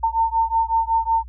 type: beating tone pair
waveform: sine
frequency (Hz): 903 / 908.4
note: A5 / A#5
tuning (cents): +45 / -45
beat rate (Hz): 5.4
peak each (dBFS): -20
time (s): 0.03-1.24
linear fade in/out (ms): 10
effects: added 60 Hz sine -35 dBFS peak until 1.28 s